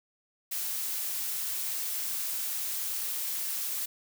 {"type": "noise", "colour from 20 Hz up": "blue", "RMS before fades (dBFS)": -33, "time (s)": [0.51, 3.86], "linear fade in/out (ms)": 10, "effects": []}